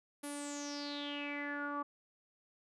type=tone with low-pass filter sweep; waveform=sawtooth; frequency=288.7 Hz; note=D4; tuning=30 cents flat; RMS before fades=-41 dBFS; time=0.23-1.83 s; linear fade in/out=10 ms; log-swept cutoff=11000 to 1100 Hz; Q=8; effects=none